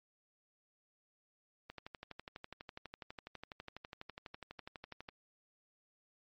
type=click train; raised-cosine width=0.3 ms; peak=-30 dBFS; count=42; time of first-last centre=1.7-5.088 s; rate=12.1 Hz; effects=MP3 32 kbps